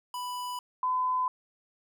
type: tone pair in turn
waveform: square / sine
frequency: 990 / 1013.1 Hz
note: B5 / B5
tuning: +4 / +44 cents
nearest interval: unison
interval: 40 cents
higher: second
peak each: -34 / -25 dBFS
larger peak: second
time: 0.14-0.59 / 0.83-1.28 s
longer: neither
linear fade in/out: 2 ms
effects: none